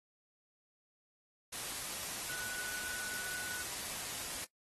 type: tone in noise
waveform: sine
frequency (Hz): 1480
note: F#6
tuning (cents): 0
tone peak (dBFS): -42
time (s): 2.29-3.63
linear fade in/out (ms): 10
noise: white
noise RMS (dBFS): -41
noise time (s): 1.52-4.45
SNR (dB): -4
effects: noise-tail reverb RT60 0.1 s tail -18 dB re dry + AAC 32 kbps